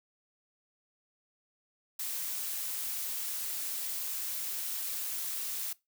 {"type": "noise", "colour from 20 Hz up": "blue", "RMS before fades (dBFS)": -36, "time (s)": [1.99, 5.73], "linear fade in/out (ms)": 5, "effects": ["noise-tail reverb RT60 0.2 s tail -21 dB re dry"]}